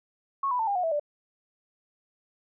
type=tone with pitch steps; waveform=sine; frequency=1099 / 990.5 / 892.7 / 804.5 / 725.1 / 653.5 / 588.9 Hz; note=C#6 / B5 / A5 / G5 / F#5 / E5 / D5; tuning=-15 / +5 / +25 / +45 / -35 / -15 / +5 cents; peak=-24 dBFS; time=0.43-0.997 s; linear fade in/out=5 ms; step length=81 ms; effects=none